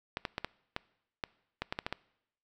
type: clicks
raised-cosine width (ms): 0.3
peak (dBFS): -17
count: 11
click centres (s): 0.171 / 0.252 / 0.381 / 0.446 / 0.764 / 1.238 / 1.62 / 1.725 / 1.789 / 1.865 / 1.926
effects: noise-tail reverb RT60 0.8 s tail -23 dB re dry